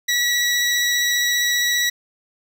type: tone with vibrato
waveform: 20% pulse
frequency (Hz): 1937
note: B6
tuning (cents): -34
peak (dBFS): -12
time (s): 0.08-1.9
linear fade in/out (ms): 10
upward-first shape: sine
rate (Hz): 15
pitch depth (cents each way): 12
effects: none